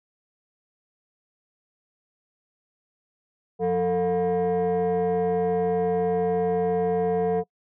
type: tone with frequency modulation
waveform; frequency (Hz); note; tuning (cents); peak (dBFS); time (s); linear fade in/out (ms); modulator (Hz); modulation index
sine; 447.1; A4; +28; -18; 3.59-7.44; 50; 269; 0.79
effects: noise-tail reverb RT60 0.1 s tail -25 dB re dry + tanh soft clip ceiling -19 dBFS